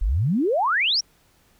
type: exponential sweep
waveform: sine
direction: up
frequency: 39 to 5860 Hz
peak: -18 dBFS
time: 0.01-1.01 s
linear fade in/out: 10 ms
effects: pink hiss -60 dBFS RMS until 1.59 s